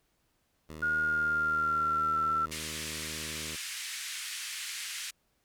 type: tone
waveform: 10% pulse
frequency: 78.1 Hz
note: D#2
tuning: 7 cents sharp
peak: -34 dBFS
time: 0.69-3.56 s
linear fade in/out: 5 ms
type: tone with pitch glide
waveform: sine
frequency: 1430 to 1342 Hz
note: F6 to E6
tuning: +41 to +31 cents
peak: -26 dBFS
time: 0.82-2.46 s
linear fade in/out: 10 ms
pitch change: -110 cents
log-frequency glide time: 0.98-2.18 s
type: band-pass noise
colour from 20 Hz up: pink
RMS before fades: -39 dBFS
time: 2.51-5.11 s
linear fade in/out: 10 ms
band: 1800 to 11000 Hz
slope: 24 dB/octave
effects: pink hiss -74 dBFS RMS until 5.44 s